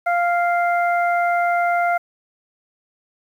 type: harmonic tone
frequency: 697 Hz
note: F5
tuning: 4 cents flat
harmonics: 1 / 2 / 3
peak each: -17 / -23 / -27 dBFS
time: 0.06-1.98 s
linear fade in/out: 10 ms
effects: 8-bit